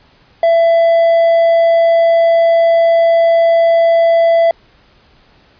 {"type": "tone", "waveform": "triangle", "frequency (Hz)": 668, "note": "E5", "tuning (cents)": 23, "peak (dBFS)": -5, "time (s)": [0.43, 4.51], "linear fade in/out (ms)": 2, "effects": ["pink hiss -49 dBFS RMS until 5.59 s", "resampled to 11025 Hz"]}